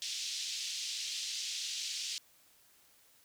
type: band-pass noise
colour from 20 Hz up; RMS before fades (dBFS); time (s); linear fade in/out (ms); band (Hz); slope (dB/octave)
white; -39; 0.02-2.18; 0; 2900 to 6200; 24
effects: white hiss -65 dBFS RMS until 3.24 s